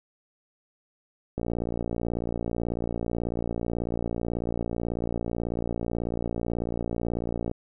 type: click train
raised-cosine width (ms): 2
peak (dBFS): -16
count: 358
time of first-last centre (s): 1.38-7.514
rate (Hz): 58.2
effects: none